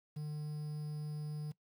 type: tone with quantisation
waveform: triangle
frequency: 150.6 Hz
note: D3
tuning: 44 cents sharp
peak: -36 dBFS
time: 0.16-1.52 s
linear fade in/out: 10 ms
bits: 10
effects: noise-tail reverb RT60 0.1 s tail -20 dB re dry